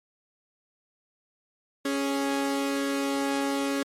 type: tone pair together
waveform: sawtooth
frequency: 277.2 / 415.3 Hz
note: C#4 / G#4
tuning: 0 / 0 cents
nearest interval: perfect fifth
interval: 700 cents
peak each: -22 / -29 dBFS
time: 1.85-3.83 s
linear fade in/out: 5 ms
effects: low-pass 12000 Hz 12 dB/octave + MP3 64 kbps